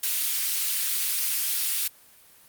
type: high-pass noise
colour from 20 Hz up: white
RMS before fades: -26 dBFS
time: 0.03-1.88 s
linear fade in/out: 5 ms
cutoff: 2400 Hz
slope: 12 dB/octave
effects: white hiss -54 dBFS RMS until 2.48 s + Opus 32 kbps